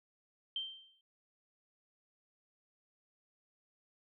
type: tone with exponential decay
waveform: sine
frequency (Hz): 3136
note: G7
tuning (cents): 0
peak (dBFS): -33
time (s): 0.56-1.01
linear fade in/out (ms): 2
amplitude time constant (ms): 97
effects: none